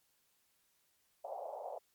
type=band-pass noise; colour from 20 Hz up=pink; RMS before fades=-44 dBFS; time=1.24-1.79 s; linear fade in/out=10 ms; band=540 to 820 Hz; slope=48 dB/octave; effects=white hiss -75 dBFS RMS until 1.94 s + MP3 96 kbps